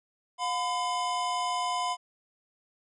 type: tone pair together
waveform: square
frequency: 714.2 / 1010 Hz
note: F5 / B5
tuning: +39 / +39 cents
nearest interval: tritone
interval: 600 cents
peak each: -33 / -30 dBFS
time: 0.38-1.97 s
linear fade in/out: 50 ms
effects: resampled to 22050 Hz